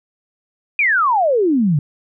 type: exponential sweep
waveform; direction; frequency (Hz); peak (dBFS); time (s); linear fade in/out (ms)
sine; down; 2489 to 136.8; -12; 0.79-1.79; 2
effects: none